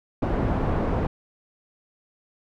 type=low-pass noise; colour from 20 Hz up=pink; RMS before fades=-24 dBFS; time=0.22-1.07 s; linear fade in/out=5 ms; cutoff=870 Hz; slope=12 dB/octave; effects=none